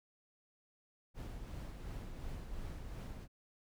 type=noise with tremolo; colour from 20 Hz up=brown; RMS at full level=-43 dBFS; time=1.14-3.28 s; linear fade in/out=50 ms; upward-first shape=triangle; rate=2.8 Hz; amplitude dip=40%; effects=none